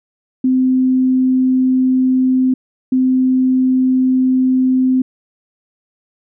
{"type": "tone pair in turn", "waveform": "sine", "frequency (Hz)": [257.9, 257.9], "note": ["C4", "C4"], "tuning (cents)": [-25, -25], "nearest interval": "unison", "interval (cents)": 0, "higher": "neither", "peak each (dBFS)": -10, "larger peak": "neither", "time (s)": [[0.44, 2.54], [2.92, 5.02]], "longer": "neither", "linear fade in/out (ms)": 5, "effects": []}